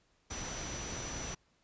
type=tone in noise; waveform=sine; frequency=5920 Hz; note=F#8; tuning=in tune; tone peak=-44 dBFS; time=0.3-1.35 s; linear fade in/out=10 ms; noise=pink; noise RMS=-41 dBFS; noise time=0.3-1.35 s; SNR=-6 dB; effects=pink hiss -72 dBFS RMS until 1.63 s + resampled to 16000 Hz

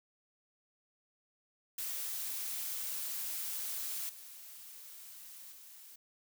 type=noise with level steps; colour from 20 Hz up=blue; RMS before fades=-39 / -51 / -54 dBFS; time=1.78-5.96 s; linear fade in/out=5 ms; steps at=4.09 / 5.52 s; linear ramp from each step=5 ms; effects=none

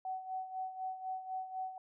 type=tone with tremolo; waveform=sine; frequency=752 Hz; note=F#5; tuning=28 cents sharp; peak=-35 dBFS; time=0.05-1.78 s; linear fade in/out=2 ms; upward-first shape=sine; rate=4 Hz; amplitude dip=70%; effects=none

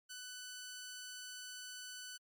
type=tone; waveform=10% pulse; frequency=1495 Hz; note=F#6; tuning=17 cents sharp; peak=-38 dBFS; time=0.09-2.18 s; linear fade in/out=20 ms; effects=MP3 96 kbps

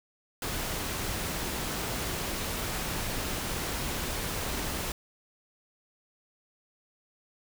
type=noise; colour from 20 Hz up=pink; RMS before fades=-33 dBFS; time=0.42-4.92 s; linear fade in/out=2 ms; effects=none

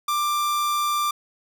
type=tone; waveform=45% pulse; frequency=1183 Hz; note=D6; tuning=12 cents sharp; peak=-21 dBFS; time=0.08-1.11 s; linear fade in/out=5 ms; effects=none

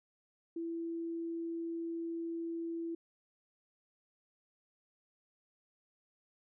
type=tone; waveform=sine; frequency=333.3 Hz; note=E4; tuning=19 cents sharp; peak=-36 dBFS; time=0.56-2.95 s; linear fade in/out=5 ms; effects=none

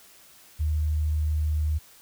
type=tone; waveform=sine; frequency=76.6 Hz; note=D#2; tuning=27 cents flat; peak=-22 dBFS; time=0.59-1.79 s; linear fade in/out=20 ms; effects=white hiss -53 dBFS RMS until 2.01 s

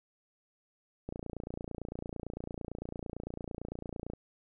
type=click train; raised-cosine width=2 ms; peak=-25 dBFS; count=89; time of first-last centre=1.09-4.135 s; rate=28.9 Hz; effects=none

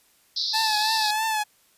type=band-pass noise; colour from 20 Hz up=pink; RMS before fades=-27 dBFS; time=0.36-1.11 s; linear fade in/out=5 ms; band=3800 to 5300 Hz; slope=96 dB/octave
type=tone with vibrato; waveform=sawtooth; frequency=867 Hz; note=A5; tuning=26 cents flat; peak=-19 dBFS; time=0.53-1.44 s; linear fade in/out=20 ms; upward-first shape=triangle; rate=3.1 Hz; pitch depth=58 cents each way
effects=white hiss -61 dBFS RMS until 1.77 s + resampled to 32000 Hz

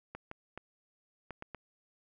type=clicks; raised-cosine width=0.5 ms; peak=-27 dBFS; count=6; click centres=0.15 / 0.314 / 0.576 / 1.307 / 1.424 / 1.547 s; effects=none

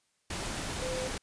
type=tone in noise; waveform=sine; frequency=513 Hz; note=C5; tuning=34 cents flat; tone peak=-34 dBFS; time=0.82-1.08 s; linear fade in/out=5 ms; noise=pink; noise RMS=-36 dBFS; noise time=0.3-1.18 s; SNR=-1 dB; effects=white hiss -74 dBFS RMS until 1.22 s + resampled to 22050 Hz

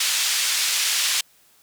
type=band-pass noise; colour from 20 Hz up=pink; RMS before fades=-22 dBFS; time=0-1.21 s; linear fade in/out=5 ms; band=2800 to 9100 Hz; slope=12 dB/octave; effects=white hiss -57 dBFS RMS until 1.62 s

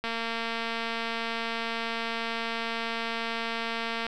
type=click train; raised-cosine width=0.3 ms; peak=-16 dBFS; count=923; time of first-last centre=0.04-4.066 s; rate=229 Hz; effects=none

